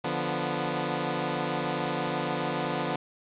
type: chord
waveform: 10% pulse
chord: B diminished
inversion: first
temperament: equal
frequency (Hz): 146.83 / 174.61 / 246.9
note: D3 / F3 / B3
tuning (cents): 0 / 0 / 0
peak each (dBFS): -24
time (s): 0.04-2.96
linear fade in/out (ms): 5
effects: resampled to 8000 Hz + 8-bit